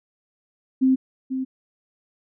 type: tone with echo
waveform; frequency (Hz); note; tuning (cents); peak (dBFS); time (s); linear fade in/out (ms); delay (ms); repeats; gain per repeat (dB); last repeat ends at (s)
sine; 261.6; C4; 0; -14; 0.81-0.96; 20; 490; 1; -9; 1.45
effects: none